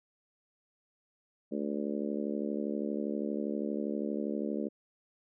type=harmonic tone; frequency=72.5 Hz; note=D2; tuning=22 cents flat; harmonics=3 / 4 / 5 / 6 / 7 / 8; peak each=-35 / -37 / -39 / -41 / -42 / -43 dBFS; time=1.51-4.69 s; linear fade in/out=20 ms; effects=none